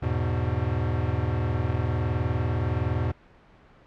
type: chord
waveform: square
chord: E major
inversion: none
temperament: equal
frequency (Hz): 82.41 / 103.83 / 123.47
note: E2 / G#2 / B2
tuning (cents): 0 / 0 / 0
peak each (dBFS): -29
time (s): 0.02-3.12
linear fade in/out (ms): 10
effects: pink hiss -54 dBFS RMS until 3.86 s + low-pass 2000 Hz 12 dB/octave